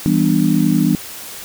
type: chord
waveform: sine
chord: E minor seventh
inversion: none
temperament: just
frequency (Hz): 164.81 / 197.78 / 247.2 / 296.7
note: E3 / G3 / B3 / D4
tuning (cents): 0 / +16 / +2 / +18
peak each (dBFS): -17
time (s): 0.06-0.95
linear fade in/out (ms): 0
effects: white hiss -32 dBFS RMS until 1.44 s